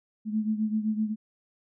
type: beating tone pair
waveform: sine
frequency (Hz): 214.4 / 222.2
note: A3 / A3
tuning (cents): -45 / +17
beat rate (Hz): 7.8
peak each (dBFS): -26 / -31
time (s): 0.25-1.16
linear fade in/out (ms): 50
effects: none